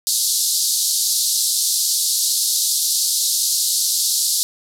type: band-pass noise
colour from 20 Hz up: pink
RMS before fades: -19 dBFS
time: 0.07-4.43 s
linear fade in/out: 0 ms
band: 4000 to 13000 Hz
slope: 48 dB/octave
effects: none